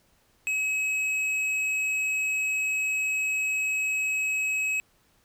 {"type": "tone with hard clipping", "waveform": "sine", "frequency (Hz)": 2559, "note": "D#7", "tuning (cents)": 48, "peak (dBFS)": -26, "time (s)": [0.47, 4.8], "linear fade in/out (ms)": 0, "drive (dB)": 7, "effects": ["pink hiss -65 dBFS RMS until 5.24 s"]}